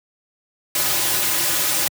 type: noise with comb filter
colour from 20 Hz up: white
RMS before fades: -20 dBFS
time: 0.75-1.88 s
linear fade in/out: 2 ms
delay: 4.4 ms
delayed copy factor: -0.95
effects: high-pass 100 Hz 12 dB/octave